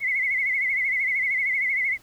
sine tone with vibrato, 2100 Hz, C7, 6 cents sharp, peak -21 dBFS, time 0-1.98 s, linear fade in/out 50 ms, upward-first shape sine, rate 13 Hz, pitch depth 94 cents each way, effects pink hiss -55 dBFS RMS until 2.02 s

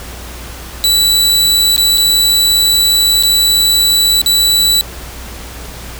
sawtooth tone with dropouts, 3951 Hz, B7, in tune, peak -5 dBFS, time 0.84-4.81 s, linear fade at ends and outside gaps 0 ms, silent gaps 1.763-1.779 / 1.975-1.98 / 3.226-3.234 / 4.216-4.261 s, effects added 60 Hz sine -29 dBFS peak until 5.99 s + pink hiss -30 dBFS RMS until 5.99 s

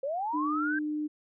sine linear sweep, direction up, 520 to 1600 Hz, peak -29 dBFS, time 0.03-0.79 s, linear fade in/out 5 ms
sine tone, 301.7 Hz, D4, 47 cents sharp, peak -29 dBFS, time 0.33-1.08 s, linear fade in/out 20 ms
effects none

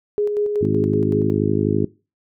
sine tone with tremolo, 415.3 Hz, G#4, in tune, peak -16 dBFS, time 0.18-1.3 s, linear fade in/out 0 ms, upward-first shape square, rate 5.3 Hz, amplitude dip 35%
harmonic tone, 51.91 Hz, G#1, in tune, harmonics 2 / 3 / 4 / 5 / 6 / 7 / 8, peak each -24 / -24 / -24 / -24 / -24 / -24 / -24 dBFS, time 0.61-1.85 s, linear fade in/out 5 ms
effects noise-tail reverb RT60 0.3 s tail -21 dB re dry

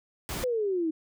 pink noise, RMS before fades -34 dBFS, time 0.29-0.44 s, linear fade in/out 0 ms
sine exponential sweep, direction down, 520 to 308.7 Hz, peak -25 dBFS, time 0.43-0.91 s, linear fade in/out 10 ms
effects none

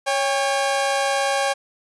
sawtooth tone pair together, 554.4 / 802.9 Hz, C#5 / G5, 0 / +41 cents, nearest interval tritone, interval 641 cents, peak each -18 dBFS, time 0.06-1.54 s, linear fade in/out 20 ms, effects resampled to 24000 Hz

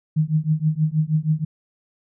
sine tone with tremolo, 155.56 Hz, D#3, in tune, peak -13 dBFS, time 0.16-1.45 s, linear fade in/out 10 ms, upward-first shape triangle, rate 6.3 Hz, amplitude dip 100%, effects none

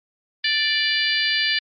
harmonic tone, 587.3 Hz, D5, in tune, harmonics 3 / 4 / 5 / 6 / 7 / 8, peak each -23 / -26 / -25 / -27 / -27 / -25 dBFS, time 0.44-1.59 s, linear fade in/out 5 ms, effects MP3 32 kbps

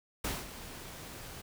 pink noise with ADSR envelope, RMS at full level -34 dBFS, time 0.24-1.42 s, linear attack 7 ms, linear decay 200 ms, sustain -12 dB, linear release 16 ms, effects none

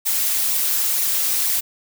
blue noise with flanger, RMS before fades -20 dBFS, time 0.05-1.61 s, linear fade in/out 20 ms, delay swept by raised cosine 0.6 to 6.6 ms, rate 2.1 Hz, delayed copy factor -0.55, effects none

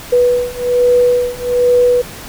sine beating tone pair, 490 / 491.2 Hz, B4 / B4, -14 / -9 cents, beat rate 1.2 Hz, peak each -13 / -12 dBFS, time 0.12-2.02 s, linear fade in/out 10 ms, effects pink hiss -31 dBFS RMS until 2.28 s

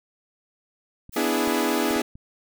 clicks, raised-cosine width 5 ms, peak -31 dBFS, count 5, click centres 1.094 / 1.476 / 1.909 / 1.962 / 2.155 s
blue noise, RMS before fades -39 dBFS, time 1.12-1.95 s, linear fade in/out 20 ms
sawtooth chord, E dominant seventh, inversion second, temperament equal, 246.9 / 293.7 / 329.6 / 415.3 Hz, B3 / D4 / E4 / G#4, 0 / 0 / 0 / 0 cents, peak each -23 dBFS, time 1.16-2.02 s, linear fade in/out 5 ms
effects none

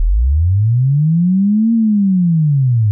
sine linear two-way sweep, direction up then down, 35 to 231.9 to 101.1 Hz, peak -9 dBFS, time 0-2.91 s, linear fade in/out 0 ms, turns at 1.73 s, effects none

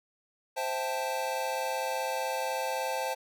square chord, A minor seventh, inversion first, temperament equal, 523.3 / 659.3 / 784 / 880 Hz, C5 / E5 / G5 / A5, 0 / 0 / 0 / 0 cents, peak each -35 / -39 / -38 / -35 dBFS, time 0.56-3.15 s, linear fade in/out 20 ms, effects none

